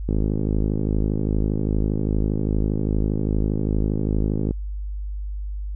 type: click train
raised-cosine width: 3 ms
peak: -10 dBFS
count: 233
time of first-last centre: 0.09-4.509 s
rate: 52.5 Hz
effects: added 50 Hz sine -26 dBFS peak until 5.75 s